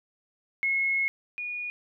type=tone pair in turn; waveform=sine; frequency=2173 / 2450 Hz; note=C#7 / D#7; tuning=-35 / -27 cents; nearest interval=major second; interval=208 cents; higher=second; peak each=-23 / -31 dBFS; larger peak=first; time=0.63-1.08 / 1.38-1.7 s; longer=first; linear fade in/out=0 ms; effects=none